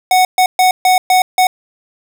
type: tone bursts at uneven times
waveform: square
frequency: 740 Hz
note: F#5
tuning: in tune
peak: -8 dBFS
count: 6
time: 0.11-0.25 / 0.38-0.46 / 0.59-0.71 / 0.85-0.98 / 1.1-1.22 / 1.38-1.47 s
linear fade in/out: 2 ms
effects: none